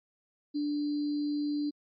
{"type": "tone with sample-and-hold", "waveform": "sine", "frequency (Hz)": 293.7, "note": "D4", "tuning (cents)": 0, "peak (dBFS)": -28, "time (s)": [0.54, 1.71], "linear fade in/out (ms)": 20, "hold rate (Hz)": 4410, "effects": ["MP3 32 kbps"]}